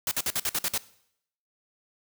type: noise bursts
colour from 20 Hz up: white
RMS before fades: -27 dBFS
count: 8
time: 0.07-0.778 s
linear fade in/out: 2 ms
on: 43 ms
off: 52 ms
effects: noise-tail reverb RT60 0.7 s tail -19 dB re dry